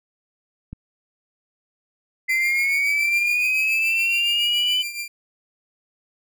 click, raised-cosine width 5 ms, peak -21 dBFS, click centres 0.73 s
sine linear sweep, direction up, 2041 to 3022 Hz, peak -18 dBFS, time 2.28-4.83 s, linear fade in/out 20 ms
sawtooth tone with tremolo, 2377 Hz, D7, 20 cents sharp, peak -22 dBFS, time 2.29-5.08 s, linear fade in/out 5 ms, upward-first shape triangle, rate 7.1 Hz, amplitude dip 70%
effects none

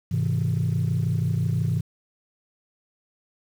sine chord, Ab augmented, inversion none, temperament just, 103.83 / 129.78 / 162.23 Hz, Ab2 / C3 / E3, 0 / -14 / -27 cents, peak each -24 dBFS, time 0.11-1.81 s, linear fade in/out 10 ms, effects tanh soft clip ceiling -16 dBFS + 8-bit

